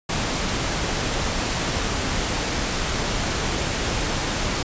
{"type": "noise", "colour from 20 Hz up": "pink", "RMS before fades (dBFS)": -24, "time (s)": [0.09, 4.63], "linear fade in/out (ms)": 5, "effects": ["resampled to 16000 Hz"]}